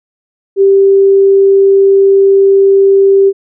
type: tone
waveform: sine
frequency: 392 Hz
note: G4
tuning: in tune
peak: -3 dBFS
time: 0.56-3.33 s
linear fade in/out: 50 ms
effects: none